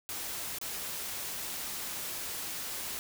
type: noise with dropouts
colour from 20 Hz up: white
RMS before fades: -38 dBFS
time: 0.09-2.99 s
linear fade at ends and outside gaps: 0 ms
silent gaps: 0.585-0.614 s
effects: none